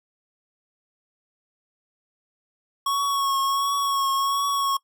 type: tone with vibrato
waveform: square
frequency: 1105 Hz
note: C#6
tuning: 6 cents flat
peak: -22 dBFS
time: 2.86-4.77 s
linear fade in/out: 5 ms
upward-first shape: triangle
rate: 1.4 Hz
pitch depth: 32 cents each way
effects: noise-tail reverb RT60 0.1 s tail -21 dB re dry

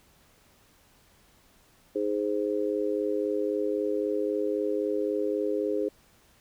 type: chord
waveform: sine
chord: Ab major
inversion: second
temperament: just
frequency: 311.5 / 415.3 / 519.1 Hz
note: Eb4 / Ab4 / C5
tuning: +2 / 0 / -14 cents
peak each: -31 / -28 / -31 dBFS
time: 1.95-5.89 s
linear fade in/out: 10 ms
effects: pink hiss -61 dBFS RMS until 6.4 s

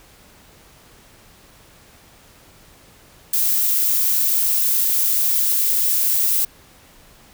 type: noise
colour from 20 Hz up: violet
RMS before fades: -18 dBFS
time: 3.33-6.45 s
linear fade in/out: 5 ms
effects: pink hiss -49 dBFS RMS until 7.33 s

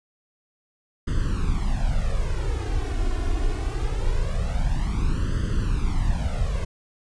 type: noise with flanger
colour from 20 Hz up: brown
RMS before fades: -23 dBFS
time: 1.07-6.65 s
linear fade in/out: 10 ms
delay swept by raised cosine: 0.63 to 2.83 ms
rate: 0.23 Hz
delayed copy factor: +0.95
effects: resampled to 22050 Hz

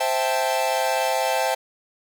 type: chord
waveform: 45% pulse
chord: A minor seventh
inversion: first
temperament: equal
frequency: 523.3 / 659.3 / 784 / 880 Hz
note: C5 / E5 / G5 / A5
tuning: 0 / 0 / 0 / 0 cents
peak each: -26 dBFS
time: 0-1.55 s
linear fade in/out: 10 ms
effects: none

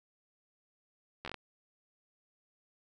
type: slowing click train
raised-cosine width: 0.3 ms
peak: -24 dBFS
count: 6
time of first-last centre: 1.25-1.343 s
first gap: 12 ms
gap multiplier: 1.22
effects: none

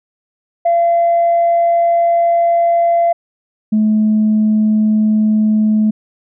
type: tone pair in turn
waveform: sine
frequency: 683 / 215.1 Hz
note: F5 / A3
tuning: -39 / -39 cents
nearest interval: octave + minor sixth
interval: 2000 cents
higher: first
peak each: -8 / -8 dBFS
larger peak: neither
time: 0.65-3.13 / 3.72-5.91 s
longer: first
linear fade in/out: 10 ms
effects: tanh soft clip ceiling -6 dBFS

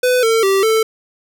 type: tone with pitch steps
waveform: square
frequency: 501 / 450.2 / 389 / 442.6 Hz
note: B4 / A4 / G4 / A4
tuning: +25 / +40 / -13 / +10 cents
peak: -12 dBFS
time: 0.03-0.83 s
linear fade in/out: 5 ms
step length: 200 ms
effects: none

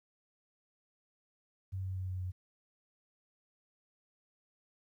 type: tone with pitch steps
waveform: sine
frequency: 94.9 / 94.03 / 93.16 / 92.3 / 91.46 Hz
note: F#2 / F#2 / F#2 / F#2 / F#2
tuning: +44 / +28 / +12 / -4 / -20 cents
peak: -35 dBFS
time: 1.72-2.32 s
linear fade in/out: 20 ms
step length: 120 ms
effects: 12-bit

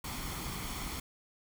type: noise with comb filter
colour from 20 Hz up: pink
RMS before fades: -39 dBFS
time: 0.04-1 s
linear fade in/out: 5 ms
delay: 0.91 ms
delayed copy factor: +0.5
effects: none

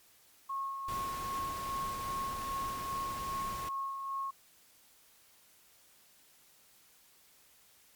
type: tone with tremolo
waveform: sine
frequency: 1089 Hz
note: C#6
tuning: 31 cents flat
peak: -33 dBFS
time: 0.49-4.31 s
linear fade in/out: 10 ms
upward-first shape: sine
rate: 2.5 Hz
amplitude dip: 40%
type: noise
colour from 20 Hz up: pink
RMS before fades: -44 dBFS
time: 0.88-3.69 s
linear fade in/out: 5 ms
effects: white hiss -63 dBFS RMS until 7.95 s + MP3 96 kbps

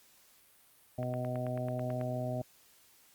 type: harmonic tone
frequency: 125 Hz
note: B2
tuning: 21 cents sharp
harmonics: 1 / 2 / 3 / 4 / 5 / 6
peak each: -36 / -40 / -47 / -48 / -37 / -45 dBFS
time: 0.98-2.42 s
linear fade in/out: 5 ms
type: click train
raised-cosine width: 0.5 ms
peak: -30 dBFS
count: 10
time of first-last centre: 1.03-2.013 s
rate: 9.16 Hz
effects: white hiss -63 dBFS RMS until 3.14 s + Opus 48 kbps

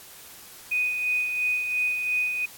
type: tone with tremolo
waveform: sine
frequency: 2489 Hz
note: D#7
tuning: in tune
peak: -21 dBFS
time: 0.71-2.46 s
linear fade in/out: 10 ms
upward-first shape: sine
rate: 2.9 Hz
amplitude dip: 45%
effects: white hiss -46 dBFS RMS until 2.57 s + AAC 64 kbps

